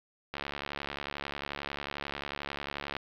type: click train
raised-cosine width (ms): 0.3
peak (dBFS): -19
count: 188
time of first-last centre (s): 0.34-2.966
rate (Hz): 71.2
effects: low-pass 5000 Hz 12 dB/octave + 9-bit